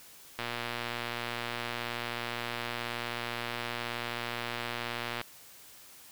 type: click train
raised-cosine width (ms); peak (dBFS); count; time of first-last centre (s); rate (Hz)
0.3; -18; 575; 0.39-5.214; 119
effects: white hiss -53 dBFS RMS until 6.11 s